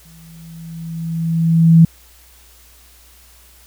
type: tone with exponential growth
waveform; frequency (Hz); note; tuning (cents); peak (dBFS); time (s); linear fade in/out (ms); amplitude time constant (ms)
sine; 164.6; E3; -2; -3; 0.05-1.85; 5; 390
effects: added 60 Hz sine -48 dBFS peak until 3.66 s + white hiss -48 dBFS RMS until 3.66 s